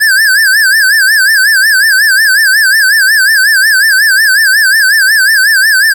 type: tone with vibrato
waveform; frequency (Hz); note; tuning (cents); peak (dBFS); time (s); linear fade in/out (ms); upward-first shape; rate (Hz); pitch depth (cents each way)
square; 1648; G#6; -14; -5; 0-5.94; 20; sine; 5.5; 150
effects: 7-bit